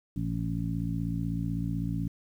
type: harmonic tone with a mistuned harmonic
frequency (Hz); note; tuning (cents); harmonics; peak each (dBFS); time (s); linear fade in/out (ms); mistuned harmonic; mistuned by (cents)
56; A1; +31; 1 / 2 / 3 / 4 / 5; -38 / -33 / -32 / -40 / -36; 0.16-2.08; 5; 1; -150
effects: 10-bit